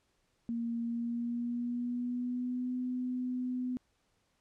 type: tone with pitch glide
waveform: sine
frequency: 233.1 to 251.3 Hz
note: A#3 to B3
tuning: 0 to +30 cents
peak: -32 dBFS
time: 0.49-3.77 s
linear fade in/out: 0 ms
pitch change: +130 cents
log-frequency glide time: 0.82-2.74 s
effects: pink hiss -75 dBFS RMS until 4.4 s + low-pass 9000 Hz 12 dB/octave